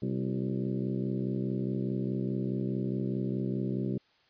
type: harmonic tone with a mistuned harmonic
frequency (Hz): 64.8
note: C2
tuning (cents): -16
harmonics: 2 / 3 / 4 / 5 / 6 / 7 / 8 / 9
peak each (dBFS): -34 / -33 / -37 / -38 / -39 / -50 / -50 / -51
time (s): 0.02-3.98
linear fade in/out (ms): 5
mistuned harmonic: 5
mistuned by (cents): +67
effects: white hiss -66 dBFS RMS until 4.29 s + resampled to 11025 Hz